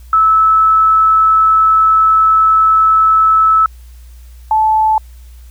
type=tone pair in turn; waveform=sine; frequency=1305 / 871 Hz; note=E6 / A5; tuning=-18 / -18 cents; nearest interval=perfect fifth; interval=700 cents; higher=first; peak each=-6 / -8 dBFS; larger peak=first; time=0.13-3.66 / 4.51-4.98 s; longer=first; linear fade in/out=2 ms; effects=added 60 Hz sine -33 dBFS peak until 5.5 s + white hiss -50 dBFS RMS until 5.5 s